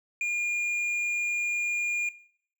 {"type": "tone with hard clipping", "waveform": "sine", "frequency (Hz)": 2418, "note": "D7", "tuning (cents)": 50, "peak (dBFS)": -27, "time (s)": [0.21, 2.09], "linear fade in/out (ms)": 2, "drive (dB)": 4, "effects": ["noise-tail reverb RT60 0.6 s tail -18 dB re dry"]}